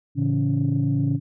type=tone cluster; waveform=sine; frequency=113.6 / 141.5 / 167.5 / 280.7 Hz; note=A#2 / C#3 / E3 / C#4; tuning=-44 / +36 / +28 / +22 cents; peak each=-24 / -21 / -30 / -24 dBFS; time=0.15-1.2 s; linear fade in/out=50 ms; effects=tanh soft clip ceiling -12 dBFS